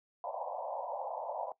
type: band-pass noise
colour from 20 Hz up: pink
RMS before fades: -39 dBFS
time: 0.24-1.52 s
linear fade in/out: 2 ms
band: 530 to 980 Hz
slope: 96 dB/octave
effects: noise-tail reverb RT60 0.1 s tail -17 dB re dry